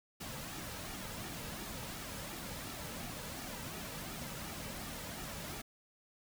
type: noise with flanger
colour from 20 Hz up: pink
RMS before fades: -44 dBFS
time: 0.2-5.62 s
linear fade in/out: 10 ms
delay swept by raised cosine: 1.9 to 2.84 ms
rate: 2.8 Hz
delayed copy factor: -0.5
effects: none